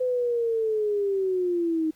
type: linear sweep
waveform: sine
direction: down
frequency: 510 to 311.1 Hz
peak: -22 dBFS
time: 0-1.91 s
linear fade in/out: 10 ms
effects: pink hiss -61 dBFS RMS until 1.95 s